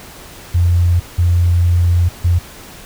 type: tone bursts at uneven times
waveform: sine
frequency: 87.2 Hz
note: F2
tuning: 2 cents flat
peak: -9 dBFS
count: 3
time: 0.54-1 / 1.18-2.09 / 2.24-2.39 s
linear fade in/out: 10 ms
effects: pink hiss -36 dBFS RMS until 2.85 s